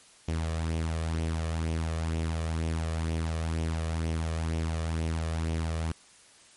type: tone with flanger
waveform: sawtooth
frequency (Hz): 81.2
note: E2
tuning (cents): -26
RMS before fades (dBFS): -30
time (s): 0.28-5.92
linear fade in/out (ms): 5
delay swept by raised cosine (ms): 0.33 to 1.73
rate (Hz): 2.1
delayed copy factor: +0.5
effects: white hiss -56 dBFS RMS until 6.56 s + MP3 48 kbps